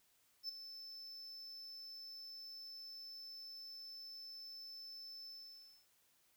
triangle tone with ADSR envelope, 5274 Hz, E8, in tune, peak -37 dBFS, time 0.43-5.87 s, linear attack 60 ms, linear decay 6 ms, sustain -11 dB, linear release 590 ms, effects white hiss -74 dBFS RMS until 6.36 s

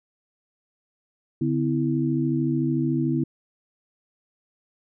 sine tone cluster, 143 / 253.8 / 327.4 Hz, D3 / B3 / E4, -46 / +47 / -12 cents, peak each -25 dBFS, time 1.41-3.24 s, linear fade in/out 5 ms, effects none

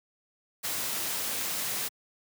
white noise, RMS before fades -32 dBFS, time 0.63-1.89 s, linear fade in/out 20 ms, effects high-pass 100 Hz 12 dB/octave

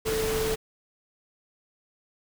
sine tone in noise, 440 Hz, A4, in tune, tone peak -26 dBFS, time 0.05-0.56 s, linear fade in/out 20 ms, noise pink, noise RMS -31 dBFS, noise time 0.05-0.56 s, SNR +2 dB, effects none

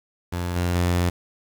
sawtooth tone with level steps, 88.1 Hz, F2, 16 cents sharp, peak -21 / -17 / -15 dBFS, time 0.32-1.1 s, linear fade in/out 10 ms, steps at 0.56 / 0.75 s, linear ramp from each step 5 ms, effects 7-bit

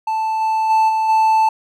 triangle tone with level steps, 880 Hz, A5, in tune, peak -15 / -13 / -9 / -13 / -9 dBFS, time 0.07-1.49 s, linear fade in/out 5 ms, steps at 0.4 / 0.69 / 0.88 / 1.08 s, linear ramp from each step 20 ms, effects none

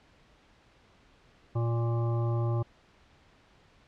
harmonic tone, 116.9 Hz, A#2, 5 cents sharp, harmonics 1 / 3 / 5 / 7 / 9 / 10, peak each -26 / -36 / -40 / -43 / -45 / -46 dBFS, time 1.55-2.63 s, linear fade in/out 10 ms, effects pink hiss -61 dBFS RMS until 3.87 s + low-pass 4000 Hz 12 dB/octave

